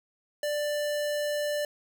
square tone, 590 Hz, D5, 8 cents sharp, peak -28 dBFS, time 0.43-1.65 s, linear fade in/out 2 ms, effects none

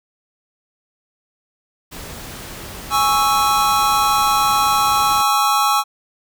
pink noise, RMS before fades -33 dBFS, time 1.91-5.23 s, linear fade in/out 20 ms
square chord, C# minor, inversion second, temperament equal, 830.6 / 1108.7 / 1318.5 Hz, G#5 / C#6 / E6, 0 / 0 / 0 cents, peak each -19 dBFS, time 2.9-5.84 s, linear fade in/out 50 ms
effects none

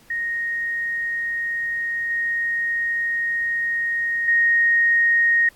sine tone with level steps, 1864.7 Hz, A#6, in tune, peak -22 / -20 / -14 dBFS, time 0.1-5.49 s, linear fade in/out 5 ms, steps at 2.1 / 4.28 s, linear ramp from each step 2 ms, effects pink hiss -53 dBFS RMS until 5.55 s + AAC 64 kbps

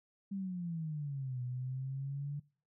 sine exponential two-way sweep, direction down then up, 200 to 123.47 to 145.7 Hz, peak -36 dBFS, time 0.31-2.4 s, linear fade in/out 10 ms, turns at 1.42 s, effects noise-tail reverb RT60 0.5 s tail -25 dB re dry

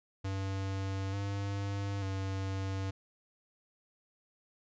square tone with pitch steps, 96.8 / 99.8 / 96.4 Hz, G2 / G2 / G2, -21 / +32 / -28 cents, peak -34 dBFS, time 0.24-2.91 s, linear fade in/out 10 ms, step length 890 ms, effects resampled to 16000 Hz

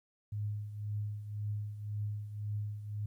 sine tone with tremolo, 104.5 Hz, G#2, 11 cents sharp, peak -32 dBFS, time 0.32-3.06 s, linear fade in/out 5 ms, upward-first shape triangle, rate 1.9 Hz, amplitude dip 70%, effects 12-bit

